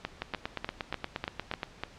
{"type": "two click trains", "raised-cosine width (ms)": 0.3, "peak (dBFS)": [-16, -16], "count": [13, 7], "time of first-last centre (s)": [[0.22, 1.632], [0.05, 1.836]], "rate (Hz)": [8.5, 3.36], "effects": ["pink hiss -53 dBFS RMS until 1.98 s", "low-pass 5000 Hz 12 dB/octave"]}